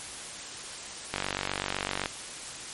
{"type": "click train", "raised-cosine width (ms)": 0.3, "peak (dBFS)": -12, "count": 45, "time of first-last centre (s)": [1.14, 2.059], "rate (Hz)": 47.9, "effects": ["white hiss -40 dBFS RMS until 2.73 s", "MP3 48 kbps"]}